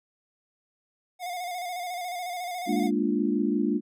square tone with vibrato, 715 Hz, F5, 41 cents sharp, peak -32 dBFS, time 1.19-2.91 s, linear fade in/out 50 ms, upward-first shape square, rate 14 Hz, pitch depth 40 cents each way
sine chord, Bb dominant seventh, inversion third, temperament equal, 207.7 / 233.1 / 293.7 / 349.2 Hz, Ab3 / Bb3 / D4 / F4, 0 / 0 / 0 / 0 cents, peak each -28 / -28 / -27 / -30 dBFS, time 2.66-3.81 s, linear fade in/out 50 ms
effects none

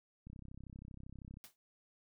click train, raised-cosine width 5 ms, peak -38 dBFS, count 37, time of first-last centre 0.27-1.371 s, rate 32.7 Hz
white noise with exponential decay, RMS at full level -49 dBFS, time 1.44-1.56 s, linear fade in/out 0 ms, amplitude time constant 25 ms
effects none

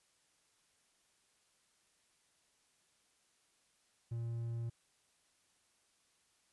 triangle tone, 116.54 Hz, A#2, in tune, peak -35 dBFS, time 4.11-4.7 s, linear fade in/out 10 ms, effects white hiss -74 dBFS RMS until 6.52 s + resampled to 24000 Hz

